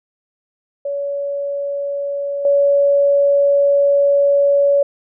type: tone with level steps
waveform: sine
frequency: 565 Hz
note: C#5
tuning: 33 cents sharp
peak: -19 / -10 dBFS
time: 0.85-4.83 s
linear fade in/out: 5 ms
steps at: 2.45 s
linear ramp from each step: 2 ms
effects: none